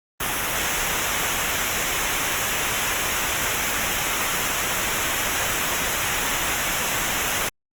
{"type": "noise with comb filter", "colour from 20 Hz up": "pink", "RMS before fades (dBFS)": -24, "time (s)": [0.2, 7.49], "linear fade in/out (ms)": 5, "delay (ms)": 0.22, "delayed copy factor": -0.7, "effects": ["Opus 32 kbps"]}